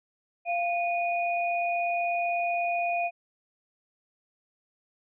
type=tone pair together; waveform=sine; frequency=694.2 / 2466 Hz; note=F5 / D#7; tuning=-11 / -16 cents; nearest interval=octave + minor seventh; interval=2195 cents; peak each=-26 / -31 dBFS; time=0.45-3.11 s; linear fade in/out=50 ms; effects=none